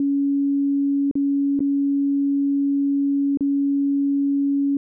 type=tone with dropouts; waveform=sine; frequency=280.2 Hz; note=C#4; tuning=19 cents sharp; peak=-17 dBFS; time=0-4.77 s; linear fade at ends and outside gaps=2 ms; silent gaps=1.113-1.154 / 1.593-1.604 / 3.373-3.407 s; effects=none